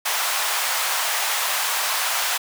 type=high-pass noise; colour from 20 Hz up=pink; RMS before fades=-23 dBFS; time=0.05-2.38 s; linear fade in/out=10 ms; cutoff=760 Hz; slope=24 dB/octave; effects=none